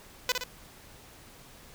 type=tone with echo; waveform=5% pulse; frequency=501 Hz; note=B4; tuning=25 cents sharp; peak=-12 dBFS; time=0.29-0.32 s; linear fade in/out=2 ms; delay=59 ms; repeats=2; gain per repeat=-5 dB; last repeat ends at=0.438 s; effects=pink hiss -52 dBFS RMS until 1.74 s